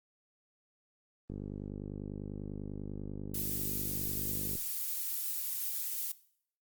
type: click train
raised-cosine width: 3 ms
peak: -28 dBFS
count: 164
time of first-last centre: 1.3-4.553 s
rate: 50.1 Hz
type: noise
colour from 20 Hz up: violet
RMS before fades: -36 dBFS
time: 3.34-6.12 s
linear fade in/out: 5 ms
effects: noise-tail reverb RT60 0.6 s tail -18 dB re dry + Opus 32 kbps